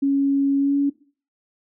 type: tone with pitch glide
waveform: sine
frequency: 277.2 to 281.9 Hz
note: C#4 to C#4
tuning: 0 to +29 cents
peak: -16 dBFS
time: 0.02-0.9 s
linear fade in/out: 10 ms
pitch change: +29 cents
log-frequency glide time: 0.58-0.76 s
effects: noise-tail reverb RT60 0.4 s tail -18 dB re dry